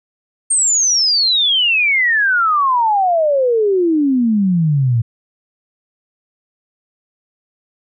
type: exponential sweep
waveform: sine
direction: down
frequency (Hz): 8710 to 111.4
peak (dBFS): -11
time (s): 0.5-5.02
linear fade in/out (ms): 10
effects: none